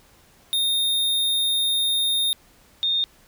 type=tone pair in turn; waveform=square / sine; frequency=3680 / 3662 Hz; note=A#7 / A#7; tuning=-23 / -32 cents; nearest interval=unison; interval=9 cents; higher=first; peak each=-20 / -19 dBFS; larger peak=second; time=0.53-2.33 / 2.83-3.04 s; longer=first; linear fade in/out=0 ms; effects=pink hiss -55 dBFS RMS until 3.27 s